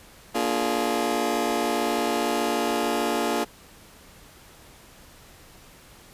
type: chord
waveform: 20% pulse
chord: Bb dominant seventh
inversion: none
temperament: just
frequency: 233.1 / 291.4 / 349.6 / 419.5 Hz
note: Bb3 / D4 / F4 / Ab4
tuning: 0 / -13 / +2 / +17 cents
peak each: -24 dBFS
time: 0.34-3.45 s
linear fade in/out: 20 ms
effects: pink hiss -50 dBFS RMS until 6.13 s + resampled to 32000 Hz